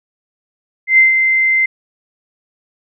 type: tone with ADSR envelope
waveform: sine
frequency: 2078 Hz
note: C7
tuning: 12 cents flat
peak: -4 dBFS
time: 0.87-1.66 s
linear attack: 110 ms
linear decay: 140 ms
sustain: -6 dB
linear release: 7 ms
effects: none